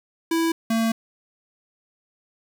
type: tone pair in turn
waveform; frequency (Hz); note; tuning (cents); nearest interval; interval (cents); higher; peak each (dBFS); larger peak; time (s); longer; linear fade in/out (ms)
square; 329.6 / 226.1; E4 / A3; 0 / +47; perfect fifth; 653; first; -20; neither; 0.31-0.52 / 0.7-0.92; second; 5
effects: 8-bit